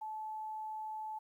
sine tone, 867 Hz, A5, 26 cents flat, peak -39 dBFS, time 0.01-1.19 s, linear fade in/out 10 ms, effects 12-bit

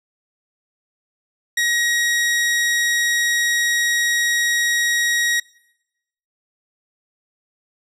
sawtooth tone, 1895 Hz, A#6, 28 cents sharp, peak -13 dBFS, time 1.57-5.4 s, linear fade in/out 5 ms, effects noise-tail reverb RT60 0.9 s tail -23 dB re dry + low-pass 11000 Hz 12 dB/octave

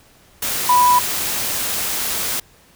sine tone in noise, 987.8 Hz, B5, in tune, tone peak -10 dBFS, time 0.69-0.99 s, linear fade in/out 5 ms, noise white, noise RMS -22 dBFS, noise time 0.42-2.4 s, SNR +9 dB, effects pink hiss -51 dBFS RMS until 2.75 s

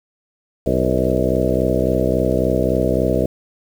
harmonic tone with a mistuned harmonic, 63.6 Hz, C2, 48 cents flat, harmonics 1 / 2 / 3 / 4 / 5 / 6 / 7 / 8 / 9 / 10, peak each -24 / -24 / -24 / -24 / -24 / -24 / -24 / -24 / -24 / -24 dBFS, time 0.66-3.26 s, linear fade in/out 5 ms, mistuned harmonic 7, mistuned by +60 cents, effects 7-bit

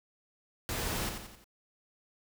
pink noise with echo, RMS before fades -35 dBFS, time 0.69-1.09 s, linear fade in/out 0 ms, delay 88 ms, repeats 4, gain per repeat -6 dB, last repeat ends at 1.442 s, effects none

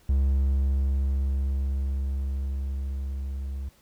triangle tone with level ramp, 67.9 Hz, C#2, 35 cents flat, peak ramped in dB -17 to -28 dBFS, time 0.09-3.69 s, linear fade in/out 5 ms, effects pink hiss -60 dBFS RMS until 3.81 s

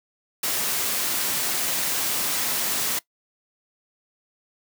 white high-pass noise, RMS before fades -25 dBFS, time 0.43-2.99 s, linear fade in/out 5 ms, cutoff 130 Hz, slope 12 dB/octave, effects noise-tail reverb RT60 0.1 s tail -20 dB re dry

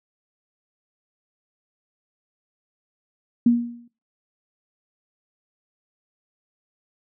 sine tone with exponential decay, 237.6 Hz, A#3, 33 cents sharp, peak -10 dBFS, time 3.46-3.88 s, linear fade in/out 5 ms, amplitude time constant 90 ms, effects noise-tail reverb RT60 0.3 s tail -18 dB re dry

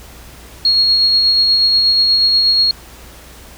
sine tone with tremolo, 4300 Hz, C8, 47 cents sharp, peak -8 dBFS, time 0.65-2.71 s, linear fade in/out 2 ms, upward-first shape sine, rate 8.3 Hz, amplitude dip 25%, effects added 60 Hz sine -39 dBFS peak until 3.57 s + pink hiss -39 dBFS RMS until 3.57 s

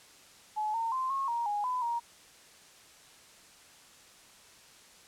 sine tone with pitch steps, 854 / 912 / 1040 / 1087 / 939 / 826 / 1004 / 940 Hz, G#5 / A#5 / C6 / C#6 / A#5 / G#5 / B5 / A#5, +48 / -38 / -11 / -34 / +12 / -10 / +28 / +14 cents, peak -29 dBFS, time 0.56-2 s, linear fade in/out 20 ms, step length 180 ms, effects white hiss -56 dBFS RMS until 5.07 s + low-pass 9000 Hz 12 dB/octave

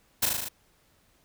white noise with echo, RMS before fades -23 dBFS, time 0.22-0.26 s, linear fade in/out 10 ms, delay 38 ms, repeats 6, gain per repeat -2 dB, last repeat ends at 0.488 s, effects pink hiss -65 dBFS RMS until 1.24 s

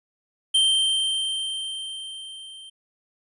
square tone with level ramp, 3136 Hz, G7, in tune, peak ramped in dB -16 to -41 dBFS, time 0.54-2.7 s, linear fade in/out 10 ms, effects resampled to 24000 Hz

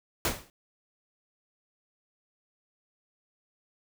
pink noise with exponential decay, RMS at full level -24 dBFS, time 0.25-0.5 s, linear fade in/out 1 ms, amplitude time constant 54 ms, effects none

